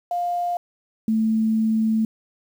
sine tone pair in turn, 703 / 220.6 Hz, F5 / A3, +11 / +5 cents, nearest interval octave + minor sixth, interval 2006 cents, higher first, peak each -21 / -17 dBFS, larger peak second, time 0.11-0.57 / 1.08-2.05 s, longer second, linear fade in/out 2 ms, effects 8-bit

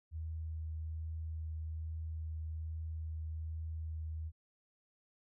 sine tone with vibrato, 79.6 Hz, D#2, 40 cents sharp, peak -38 dBFS, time 0.11-4.32 s, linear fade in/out 50 ms, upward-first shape triangle, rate 1.2 Hz, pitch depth 12 cents each way, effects none

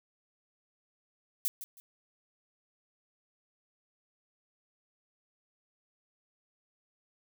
violet noise with echo, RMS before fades -30 dBFS, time 1.45-1.48 s, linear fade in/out 0 ms, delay 160 ms, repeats 2, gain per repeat -12 dB, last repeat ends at 1.8 s, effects none

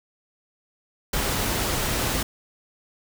pink noise, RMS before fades -25 dBFS, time 1.13-2.23 s, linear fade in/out 5 ms, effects none

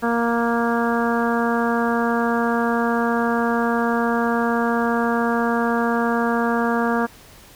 harmonic tone, 233.9 Hz, A#3, 6 cents sharp, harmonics 1 / 2 / 3 / 4 / 5 / 6 / 7, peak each -21 / -24 / -26 / -27 / -28 / -29 / -29 dBFS, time 0.02-7.07 s, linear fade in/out 20 ms, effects pink hiss -46 dBFS RMS until 7.55 s

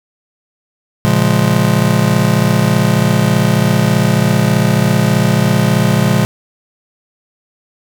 square chord, Bb minor seventh, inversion none, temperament just, 116.54 / 139.85 / 174.81 / 209.8 Hz, Bb2 / Db3 / F3 / Ab3, 0 / +16 / +2 / +18 cents, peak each -16 dBFS, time 1.05-6.25 s, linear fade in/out 0 ms, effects none

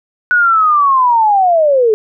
sine linear sweep, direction down, 1480 to 416.6 Hz, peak -7 dBFS, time 0.31-1.94 s, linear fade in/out 0 ms, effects none

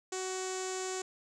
sawtooth tone with low-pass filter, 374 Hz, F#4, 19 cents sharp, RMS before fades -37 dBFS, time 0.12-1.02 s, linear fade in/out 5 ms, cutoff 7200 Hz, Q 6.3, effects none

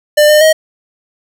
square tone with pitch steps, 597 / 605 / 630 Hz, D5 / D#5 / D#5, +28 / -49 / +21 cents, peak -5 dBFS, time 0.17-0.53 s, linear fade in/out 10 ms, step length 120 ms, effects none

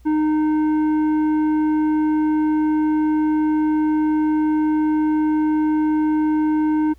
sine tone with tanh clipping, 307.6 Hz, D#4, 20 cents flat, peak -17 dBFS, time 0.05-6.94 s, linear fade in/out 20 ms, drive 9 dB, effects added 60 Hz sine -45 dBFS peak until 6.98 s + pink hiss -61 dBFS RMS until 6.98 s

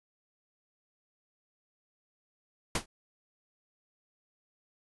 pink noise with exponential decay, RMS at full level -23 dBFS, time 2.75-2.86 s, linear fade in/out 5 ms, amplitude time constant 23 ms, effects resampled to 24000 Hz

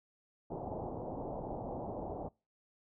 white low-pass noise, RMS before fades -41 dBFS, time 0.5-2.29 s, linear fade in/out 10 ms, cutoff 850 Hz, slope 48 dB/octave, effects noise-tail reverb RT60 0.3 s tail -25 dB re dry

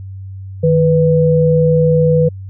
sine tone pair together, 155.57 / 493.9 Hz, D#3 / B4, 0 / 0 cents, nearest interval octave + minor sixth, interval 2000 cents, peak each -11 dBFS, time 0.63-2.29 s, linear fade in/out 10 ms, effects added 96 Hz sine -26 dBFS peak until 2.49 s

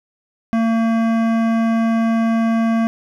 sine tone with hard clipping, 227 Hz, A#3, 46 cents flat, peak -16 dBFS, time 0.53-2.87 s, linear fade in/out 0 ms, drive 15 dB, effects none

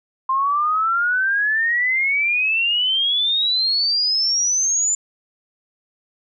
sine exponential sweep, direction up, 1046.5 to 7150 Hz, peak -16 dBFS, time 0.29-4.95 s, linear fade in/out 5 ms, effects none

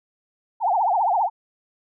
sine tone with vibrato, 804 Hz, G5, 44 cents sharp, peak -17 dBFS, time 0.6-1.3 s, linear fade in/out 50 ms, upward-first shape triangle, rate 15 Hz, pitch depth 290 cents each way, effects none

